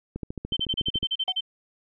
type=click train; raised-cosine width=3 ms; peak=-19 dBFS; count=13; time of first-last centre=0.16-1.03 s; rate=13.8 Hz
type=tone bursts; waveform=sine; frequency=3100 Hz; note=G7; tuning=20 cents flat; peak=-23 dBFS; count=11; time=0.52-1.408 s; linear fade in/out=10 ms; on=48 ms; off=36 ms
type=tone with exponential decay; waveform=triangle; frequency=740 Hz; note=F#5; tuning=in tune; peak=-24 dBFS; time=1.28-1.37 s; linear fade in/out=1 ms; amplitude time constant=19 ms
effects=none